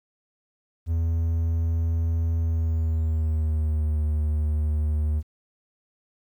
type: tone with pitch glide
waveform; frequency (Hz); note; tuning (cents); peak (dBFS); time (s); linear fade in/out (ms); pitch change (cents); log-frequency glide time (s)
triangle; 82.41 to 76.01; E2 to D#2; 0 to -40; -19; 0.86-5.23; 50; -140; 2.38-4.03
effects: 10-bit